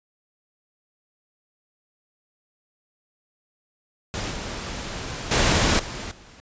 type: noise with level steps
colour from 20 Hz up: pink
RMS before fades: -29 / -32 / -19 / -33 / -48 dBFS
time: 4.14-6.4 s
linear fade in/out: 0 ms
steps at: 4.31 / 5.31 / 5.79 / 6.11 s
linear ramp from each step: 5 ms
effects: resampled to 16000 Hz